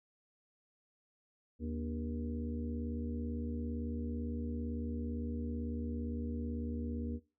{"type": "harmonic tone with a mistuned harmonic", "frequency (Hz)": 79, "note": "D#2", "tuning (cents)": 27, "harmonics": [1, 3, 4, 5, 6], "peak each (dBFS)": [-39, -39, -46, -52, -49], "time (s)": [1.59, 7.2], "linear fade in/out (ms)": 50, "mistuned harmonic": 4, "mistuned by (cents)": -120, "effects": ["noise-tail reverb RT60 0.3 s tail -19 dB re dry"]}